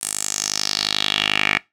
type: tone with band-pass filter sweep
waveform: 10% pulse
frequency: 51.3 Hz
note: G#1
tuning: 21 cents flat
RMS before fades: -22 dBFS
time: 0.01-1.58 s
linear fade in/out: 10 ms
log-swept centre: 9300 to 2200 Hz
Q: 3.8
effects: noise-tail reverb RT60 0.2 s tail -21 dB re dry